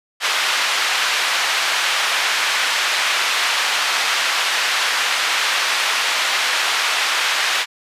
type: band-pass noise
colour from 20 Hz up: white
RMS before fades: -19 dBFS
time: 0.2-7.66 s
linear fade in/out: 50 ms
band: 950 to 3300 Hz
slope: 12 dB/octave
effects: resampled to 32000 Hz